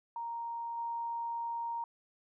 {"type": "tone with level steps", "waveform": "sine", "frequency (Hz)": 932.3, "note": "A#5", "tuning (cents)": 0, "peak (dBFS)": [-36, -34], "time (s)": [0.16, 1.84], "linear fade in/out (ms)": 2, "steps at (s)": 0.77, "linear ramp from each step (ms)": 10, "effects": []}